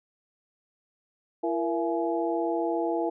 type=harmonic tone with a mistuned harmonic; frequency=168.3 Hz; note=E3; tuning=36 cents sharp; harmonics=2 / 3 / 4 / 5; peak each=-28 / -31 / -31 / -33 dBFS; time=1.43-3.1 s; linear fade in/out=10 ms; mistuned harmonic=3; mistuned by=-120 cents; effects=none